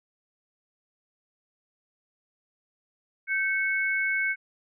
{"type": "tone pair together", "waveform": "sine", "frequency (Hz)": [1552.6, 2205], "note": ["G6", "C#7"], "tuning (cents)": [-17, -10], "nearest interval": "tritone", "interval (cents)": 607, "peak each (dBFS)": [-27, -26], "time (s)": [3.27, 4.36], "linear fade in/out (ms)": 50, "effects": []}